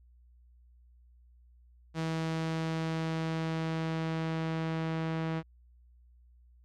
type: tone with low-pass filter sweep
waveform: sawtooth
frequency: 161.6 Hz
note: E3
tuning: 34 cents flat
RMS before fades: -33 dBFS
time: 1.94-5.43 s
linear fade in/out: 50 ms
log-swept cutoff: 6100 to 2800 Hz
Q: 0.72
effects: added 60 Hz sine -57 dBFS peak until 6.64 s